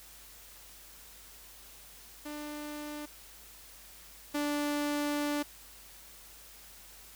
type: tone pair in turn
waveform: sawtooth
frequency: 297.1 / 292.7 Hz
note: D4 / D4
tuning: +20 / -6 cents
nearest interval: unison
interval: 26 cents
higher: first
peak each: -35 / -26 dBFS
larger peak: second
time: 2.25-3.06 / 4.34-5.43 s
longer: second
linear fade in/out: 10 ms
effects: added 50 Hz sine -60 dBFS peak until 7.15 s + white hiss -53 dBFS RMS until 7.15 s